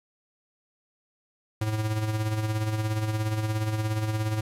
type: tone with tremolo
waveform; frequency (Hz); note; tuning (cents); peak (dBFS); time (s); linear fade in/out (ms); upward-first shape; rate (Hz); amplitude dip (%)
square; 108.3; A2; -27; -24; 1.61-4.41; 5; sine; 17; 50
effects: resampled to 32000 Hz + 9-bit